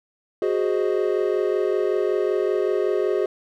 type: chord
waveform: triangle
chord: Ab dominant seventh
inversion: third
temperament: equal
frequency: 370 / 415.3 / 523.3 / 622.3 Hz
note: Gb4 / Ab4 / C5 / Eb5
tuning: 0 / 0 / 0 / 0 cents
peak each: -21 / -21 / -27 / -27 dBFS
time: 0.42-3.26 s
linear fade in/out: 2 ms
effects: none